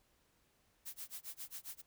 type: noise with tremolo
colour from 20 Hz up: blue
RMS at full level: -45 dBFS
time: 0.85-1.82 s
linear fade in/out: 20 ms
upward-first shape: sine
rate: 7.4 Hz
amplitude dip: 100%
effects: pink hiss -74 dBFS RMS until 1.86 s